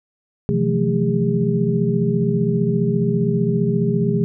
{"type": "tone cluster", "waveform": "sine", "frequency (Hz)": [129.1, 163, 178, 218, 405.5], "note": ["C3", "E3", "F3", "A3", "G#4"], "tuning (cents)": [-23, -19, 33, -16, -41], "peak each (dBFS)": -22, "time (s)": [0.49, 4.24], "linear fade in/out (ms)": 0, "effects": []}